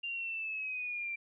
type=linear sweep; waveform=sine; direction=down; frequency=2794 to 2349 Hz; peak=-35 dBFS; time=0.03-1.16 s; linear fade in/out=10 ms; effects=none